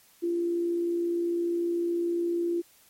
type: tone with amplitude modulation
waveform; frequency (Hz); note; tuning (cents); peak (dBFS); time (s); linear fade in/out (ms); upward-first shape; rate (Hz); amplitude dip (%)
sine; 343.2; F4; -30; -23; 0.22-2.62; 20; sine; 59.9; 35
effects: white hiss -59 dBFS RMS until 2.89 s + MP3 64 kbps